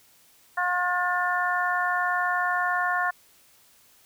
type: harmonic tone with a mistuned harmonic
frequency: 358.3 Hz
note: F4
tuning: 44 cents sharp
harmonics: 2 / 3 / 4 / 5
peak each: -28 / -28 / -28 / -28 dBFS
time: 0.57-3.11 s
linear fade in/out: 10 ms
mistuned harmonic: 5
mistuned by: -18 cents
effects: white hiss -58 dBFS RMS until 4.05 s